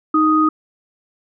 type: tone pair together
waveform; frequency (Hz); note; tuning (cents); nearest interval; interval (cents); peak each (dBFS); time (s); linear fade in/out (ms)
sine; 311.1 / 1246.2; D#4 / D#6; 0 / +2; 2 octaves; 2402; -14; 0.14-0.49; 5
effects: none